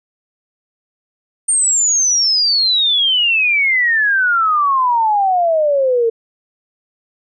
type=exponential sweep; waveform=sine; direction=down; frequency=8870 to 449.1 Hz; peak=-11 dBFS; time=1.48-6.1 s; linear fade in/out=10 ms; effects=none